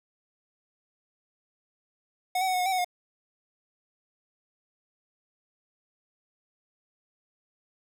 square tone with pitch steps, 732 / 760 / 743 / 731 / 724 / 769 / 739 / 717 Hz, F#5 / F#5 / F#5 / F#5 / F#5 / G5 / F#5 / F5, -19 / +46 / +7 / -21 / -38 / -33 / -2 / +45 cents, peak -25 dBFS, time 2.35-2.846 s, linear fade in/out 5 ms, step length 62 ms, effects 11-bit

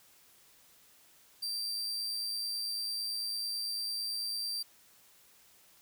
40% pulse tone with amplitude modulation, 4699 Hz, D8, in tune, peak -31 dBFS, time 1.42-4.63 s, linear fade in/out 10 ms, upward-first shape sine, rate 109 Hz, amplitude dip 35%, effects white hiss -62 dBFS RMS until 5.81 s

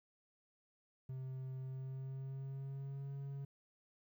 triangle tone with pitch glide, 131 to 138.71 Hz, C3 to C#3, +2 to +1 cents, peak -40 dBFS, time 1.09-3.45 s, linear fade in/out 5 ms, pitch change +99 cents, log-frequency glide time 1.6-3.12 s, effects 13-bit

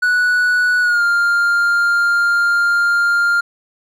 triangle tone with pitch glide, 1475 to 1400.3 Hz, F#6 to F6, -6 to +4 cents, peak -10 dBFS, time 0.02-3.41 s, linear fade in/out 10 ms, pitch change -90 cents, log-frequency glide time 0.81-1.03 s, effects none

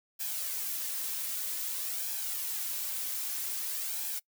blue noise with flanger, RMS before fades -35 dBFS, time 0.19-4.2 s, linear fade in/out 20 ms, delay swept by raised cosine 1.2 to 3.9 ms, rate 0.52 Hz, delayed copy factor +0.55, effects noise-tail reverb RT60 0.1 s tail -24 dB re dry

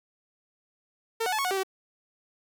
sawtooth tone with pitch steps, 453.4 / 738 / 864 / 1103 / 733 / 388.6 / 381.1 Hz, A#4 / F#5 / A5 / C#6 / F#5 / G4 / G4, -48 / -5 / -32 / -9 / -16 / -15 / -49 cents, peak -22 dBFS, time 1.2-1.634 s, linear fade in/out 10 ms, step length 62 ms, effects none

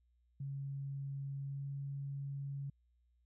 sine tone with pitch glide, 138.4 to 139.36 Hz, C#3 to C#3, -2 to +10 cents, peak -39 dBFS, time 0.4-2.7 s, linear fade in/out 5 ms, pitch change +12 cents, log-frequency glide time 1.42-1.66 s, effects added 60 Hz sine -70 dBFS peak until 3.25 s

